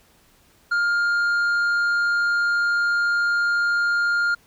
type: tone with tanh clipping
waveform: sine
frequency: 1407 Hz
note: F6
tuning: 12 cents sharp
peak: -19 dBFS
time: 0.71-4.35 s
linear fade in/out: 10 ms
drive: 5 dB
effects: pink hiss -57 dBFS RMS until 4.46 s